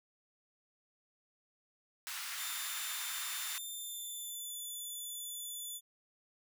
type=high-pass noise; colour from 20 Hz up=pink; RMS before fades=-42 dBFS; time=2.07-3.58 s; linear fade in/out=0 ms; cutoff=1200 Hz; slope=24 dB/octave
type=tone with pitch glide; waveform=5% pulse; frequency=3579 to 3483 Hz; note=A7 to A7; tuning=+29 to -18 cents; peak=-34 dBFS; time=2.36-5.81 s; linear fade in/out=50 ms; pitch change=-47 cents; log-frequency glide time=3.72-4.53 s
effects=none